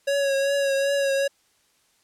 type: tone with vibrato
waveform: square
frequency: 554.4 Hz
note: C#5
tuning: in tune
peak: -21 dBFS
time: 0.07-1.28 s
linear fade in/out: 10 ms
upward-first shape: triangle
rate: 2.6 Hz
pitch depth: 34 cents each way
effects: white hiss -64 dBFS RMS until 2.03 s + low-pass 10000 Hz 12 dB/octave